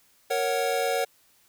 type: chord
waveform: square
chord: F# major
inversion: first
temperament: equal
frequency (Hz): 466.2 / 554.4 / 740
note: A#4 / C#5 / F#5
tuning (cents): 0 / 0 / 0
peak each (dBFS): -29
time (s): 0.3-1.05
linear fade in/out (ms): 10
effects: white hiss -62 dBFS RMS until 1.48 s